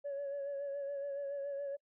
sine tone with vibrato, 562 Hz, C#5, 24 cents sharp, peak -35 dBFS, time 0.04-1.77 s, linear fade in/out 20 ms, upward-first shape sine, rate 7.1 Hz, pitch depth 34 cents each way, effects noise-tail reverb RT60 0.1 s tail -24 dB re dry + tanh soft clip ceiling -34 dBFS

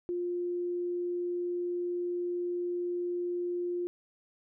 sine tone, 352.2 Hz, F4, 15 cents sharp, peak -30 dBFS, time 0.09-3.87 s, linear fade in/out 0 ms, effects none

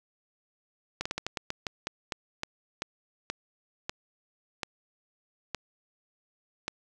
slowing click train, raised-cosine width 0.2 ms, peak -14 dBFS, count 17, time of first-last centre 1.01-6.68 s, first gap 45 ms, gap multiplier 1.24, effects none

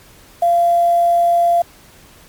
sine tone with quantisation, 690 Hz, F5, 21 cents flat, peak -10 dBFS, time 0.42-1.62 s, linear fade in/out 5 ms, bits 6, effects pink hiss -45 dBFS RMS until 2.28 s + MP3 96 kbps

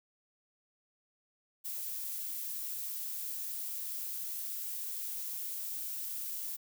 violet noise, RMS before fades -39 dBFS, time 1.64-6.57 s, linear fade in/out 20 ms, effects none

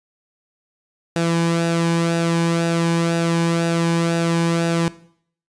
sawtooth tone with flanger, 167.7 Hz, E3, 30 cents sharp, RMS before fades -19 dBFS, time 1.16-4.88 s, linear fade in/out 0 ms, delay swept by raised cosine 0.93 to 1.54 ms, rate 2 Hz, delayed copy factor -0.5, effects noise-tail reverb RT60 0.6 s tail -18 dB re dry + resampled to 22050 Hz

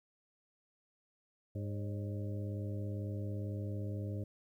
harmonic tone with a mistuned harmonic, 102 Hz, G#2, 31 cents flat, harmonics 1 / 2 / 3 / 4 / 5 / 6, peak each -37 / -46 / -47 / -51 / -50 / -54 dBFS, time 1.55-4.24 s, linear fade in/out 5 ms, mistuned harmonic 5, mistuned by +81 cents, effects 12-bit

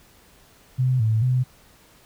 sine tone with pitch steps, 128.2 / 110.3 / 127 Hz, C3 / A2 / B2, -35 / +5 / +49 cents, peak -17 dBFS, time 0.78-1.44 s, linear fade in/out 20 ms, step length 220 ms, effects pink hiss -54 dBFS RMS until 2.05 s

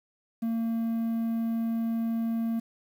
triangle tone with quantisation, 228.2 Hz, A#3, 37 cents flat, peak -24 dBFS, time 0.42-2.6 s, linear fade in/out 10 ms, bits 9, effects none

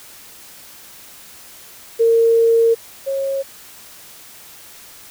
sine tone pair in turn, 458.6 / 545.4 Hz, A#4 / C#5, -28 / -28 cents, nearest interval minor third, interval 300 cents, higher second, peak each -10 / -18 dBFS, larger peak first, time 1.99-2.75 / 3.06-3.43 s, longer first, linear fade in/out 20 ms, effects white hiss -41 dBFS RMS until 5.1 s

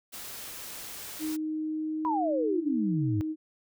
white noise, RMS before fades -41 dBFS, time 0.12-1.37 s, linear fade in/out 20 ms
sine tone with pitch glide, 311.1 to 312.9 Hz, D#4 to D#4, 0 to +10 cents, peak -29 dBFS, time 1.19-3.36 s, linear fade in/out 50 ms, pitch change +10 cents, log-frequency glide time 1.67-2.28 s
sine exponential sweep, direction down, 1011 to 97.6 Hz, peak -26 dBFS, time 2.05-3.21 s, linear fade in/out 0 ms
effects none

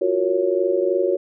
sine chord, Gb major seventh, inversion third, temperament just, 346.9 / 370 / 462.5 / 555 Hz, F4 / Gb4 / Bb4 / Db5, -12 / 0 / -14 / +2 cents, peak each -25 / -20 / -25 / -22 dBFS, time 0.01-1.17 s, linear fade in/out 10 ms, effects none

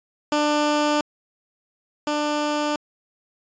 15% pulse tone pair in turn, 297.3 / 297.3 Hz, D4 / D4, +21 / +21 cents, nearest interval unison, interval 0 cents, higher neither, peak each -12 / -15 dBFS, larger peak first, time 0.32-1.01 / 2.07-2.76 s, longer neither, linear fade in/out 2 ms, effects resampled to 16000 Hz

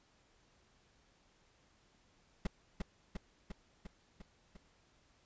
brown noise with echo, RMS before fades -32 dBFS, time 2.45-2.47 s, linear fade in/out 5 ms, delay 350 ms, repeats 6, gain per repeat -3 dB, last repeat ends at 4.57 s, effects pink hiss -70 dBFS RMS until 5.25 s + resampled to 16000 Hz

